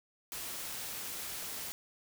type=noise; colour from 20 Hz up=white; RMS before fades=-41 dBFS; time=0.32-1.72 s; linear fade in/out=0 ms; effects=none